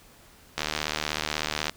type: click train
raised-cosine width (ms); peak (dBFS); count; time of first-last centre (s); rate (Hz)
0.2; -9; 86; 0.58-1.695; 76.2
effects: pink hiss -54 dBFS RMS until 1.76 s